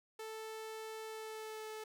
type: tone with pitch glide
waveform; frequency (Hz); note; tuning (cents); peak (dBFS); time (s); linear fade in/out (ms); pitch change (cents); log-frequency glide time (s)
sawtooth; 440 to 434.4; A4 to A4; 0 to -22; -40; 0.19-1.84; 5; -22; 1.05-1.68
effects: none